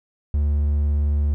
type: tone with vibrato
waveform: triangle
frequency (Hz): 73.1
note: D2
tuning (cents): -7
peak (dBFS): -15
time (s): 0.34-1.34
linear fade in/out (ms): 0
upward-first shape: triangle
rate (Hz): 18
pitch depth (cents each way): 11
effects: none